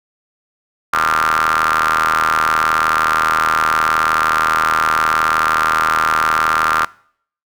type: ring-modulated tone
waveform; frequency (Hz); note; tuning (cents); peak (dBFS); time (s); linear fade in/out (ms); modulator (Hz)
sawtooth; 79.2; D#2; +31; -6; 0.93-6.85; 5; 1290
effects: noise-tail reverb RT60 0.6 s tail -23 dB re dry